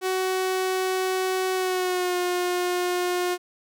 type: tone with pitch glide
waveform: sawtooth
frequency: 374.2 to 357.9 Hz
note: F#4 to F4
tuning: +20 to +42 cents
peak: -19 dBFS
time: 0.01-3.38 s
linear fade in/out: 50 ms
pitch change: -78 cents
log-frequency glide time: 1.53-2.17 s
effects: none